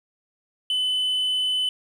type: tone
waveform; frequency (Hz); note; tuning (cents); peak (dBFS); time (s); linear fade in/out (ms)
sine; 3016; F#7; +32; -18; 0.7-1.69; 2
effects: tanh soft clip ceiling -20 dBFS + 9-bit